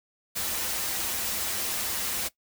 white noise with comb filter, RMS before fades -30 dBFS, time 0.35-2.29 s, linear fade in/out 20 ms, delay 7 ms, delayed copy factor -0.6, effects noise-tail reverb RT60 0.1 s tail -18 dB re dry

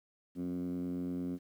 10% pulse tone with band-pass filter, 89 Hz, F2, 33 cents sharp, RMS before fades -37 dBFS, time 0.35-1.39 s, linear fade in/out 50 ms, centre 230 Hz, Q 8.7, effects 11-bit

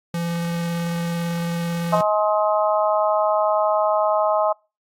square tone with vibrato, 170 Hz, F3, 46 cents flat, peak -23 dBFS, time 0.14-2.01 s, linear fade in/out 2 ms, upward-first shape triangle, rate 18 Hz, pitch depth 11 cents each way
harmonic tone, 210.9 Hz, G#3, 27 cents sharp, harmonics 3 / 4 / 5 / 6, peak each -19 / -23 / -24 / -26 dBFS, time 1.92-4.53 s, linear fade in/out 10 ms
effects noise-tail reverb RT60 0.3 s tail -26 dB re dry + AAC 64 kbps

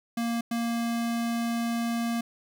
square tone bursts at uneven times, 233.1 Hz, A#3, in tune, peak -27 dBFS, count 2, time 0.17-0.41 / 0.51-2.21 s, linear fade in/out 5 ms, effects none

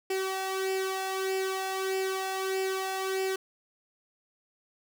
sawtooth tone with flanger, 381.4 Hz, G4, 47 cents flat, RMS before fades -31 dBFS, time 0.1-3.36 s, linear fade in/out 5 ms, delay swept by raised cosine 0.39 to 1.18 ms, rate 1.6 Hz, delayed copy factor +0.6, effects none

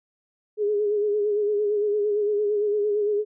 sine tone with vibrato, 416 Hz, G#4, 3 cents sharp, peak -20 dBFS, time 0.57-3.25 s, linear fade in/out 50 ms, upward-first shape sine, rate 8.8 Hz, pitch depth 44 cents each way, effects none

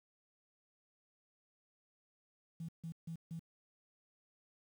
triangle tone bursts, 164.81 Hz, E3, in tune, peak -37 dBFS, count 4, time 2.6-3.394 s, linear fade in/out 5 ms, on 86 ms, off 150 ms, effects tanh soft clip ceiling -39 dBFS + 11-bit

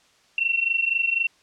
sine tone pair together, 2702 / 2726 Hz, E7 / F7, +42 / -43 cents, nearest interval unison, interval 15 cents, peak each -24 / -22 dBFS, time 0.38-1.27 s, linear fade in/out 2 ms, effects white hiss -59 dBFS RMS until 1.42 s + low-pass 6000 Hz 12 dB/octave

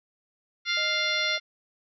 harmonic tone, 698.5 Hz, F5, in tune, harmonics 2 / 3 / 4 / 5 / 6 / 7 / 8, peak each -32 / -28 / -36 / -30 / -32 / -40 / -37 dBFS, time 0.65-1.4 s, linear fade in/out 50 ms
sine tone, 620 Hz, D#5, 6 cents flat, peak -35 dBFS, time 0.77-1.38 s, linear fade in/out 2 ms
effects none

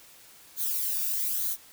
violet noise with flanger, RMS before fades -29 dBFS, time 0.56-1.57 s, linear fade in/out 50 ms, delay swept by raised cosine 0.37 to 0.98 ms, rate 1.1 Hz, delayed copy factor -0.55, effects white hiss -53 dBFS RMS until 1.72 s

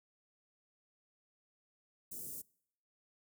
white band-stop noise, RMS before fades -45 dBFS, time 2.11-2.42 s, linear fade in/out 10 ms, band 460 to 7400 Hz, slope 24 dB/octave, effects noise-tail reverb RT60 0.7 s tail -25 dB re dry + high-pass 60 Hz 12 dB/octave

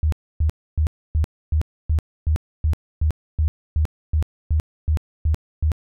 sine tone bursts, 77.2 Hz, D#2, 13 cents flat, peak -15 dBFS, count 16, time 0.03-5.718 s, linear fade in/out 0 ms, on 93 ms, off 280 ms, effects none

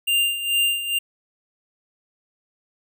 square tone with tremolo, 2794 Hz, F7, in tune, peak -17 dBFS, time 0.07-0.99 s, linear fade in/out 10 ms, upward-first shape sine, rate 2.3 Hz, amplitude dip 70%, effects none

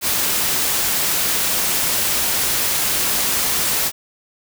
white noise, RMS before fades -19 dBFS, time 0.01-3.92 s, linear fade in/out 50 ms, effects none

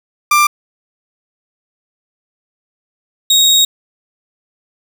30% pulse tone pair in turn, 1186 / 3765 Hz, D6 / A#7, +17 / +16 cents, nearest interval octave + minor sixth, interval 1999 cents, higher second, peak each -5 dBFS, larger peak neither, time 0.31-0.47 / 3.3-3.65 s, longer second, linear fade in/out 5 ms, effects none

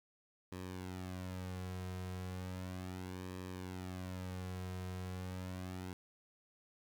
sawtooth tone with flanger, 92 Hz, F#2, 9 cents flat, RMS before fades -44 dBFS, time 0.52-5.93 s, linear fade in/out 0 ms, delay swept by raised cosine 1.4 to 3.5 ms, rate 0.35 Hz, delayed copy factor -0.65, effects none

